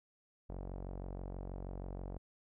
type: tone with low-pass filter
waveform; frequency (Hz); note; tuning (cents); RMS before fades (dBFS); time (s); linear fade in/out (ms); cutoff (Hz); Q
sawtooth; 46.25; F#1; 0; -44; 0.49-2.18; 10; 680; 1.6
effects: none